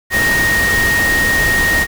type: tone in noise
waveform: sine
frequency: 1864.7 Hz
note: A#6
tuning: in tune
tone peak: -12 dBFS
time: 0.1-1.87 s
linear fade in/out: 50 ms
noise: pink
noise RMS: -19 dBFS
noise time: 0.1-1.87 s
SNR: +4 dB
effects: none